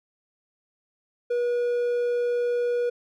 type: tone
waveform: triangle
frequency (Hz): 483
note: B4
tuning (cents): -39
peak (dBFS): -20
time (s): 1.3-2.9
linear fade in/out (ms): 10
effects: none